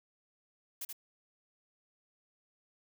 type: noise with echo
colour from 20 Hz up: blue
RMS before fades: -40 dBFS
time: 0.81-0.85 s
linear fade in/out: 5 ms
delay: 79 ms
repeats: 1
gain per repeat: -3 dB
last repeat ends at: 0.929 s
effects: none